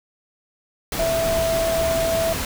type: tone in noise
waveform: sine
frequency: 659.3 Hz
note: E5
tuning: in tune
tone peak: -19 dBFS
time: 0.99-2.33 s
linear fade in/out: 2 ms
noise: pink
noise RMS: -26 dBFS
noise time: 0.92-2.45 s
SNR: +4 dB
effects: none